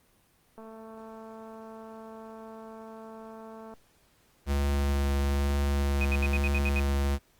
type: click train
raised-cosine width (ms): 1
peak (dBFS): -33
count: 702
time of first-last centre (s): 0.58-3.738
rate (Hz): 222
type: tone with vibrato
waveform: square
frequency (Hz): 70.2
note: C#2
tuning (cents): +22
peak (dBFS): -25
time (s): 4.46-7.19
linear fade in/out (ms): 50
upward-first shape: triangle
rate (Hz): 1.1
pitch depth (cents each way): 12
type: tone bursts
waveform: sine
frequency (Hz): 2500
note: D#7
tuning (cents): +8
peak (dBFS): -29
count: 8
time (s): 6.01-6.798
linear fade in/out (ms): 2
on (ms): 39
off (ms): 68
effects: pink hiss -65 dBFS RMS until 7.39 s + Opus 32 kbps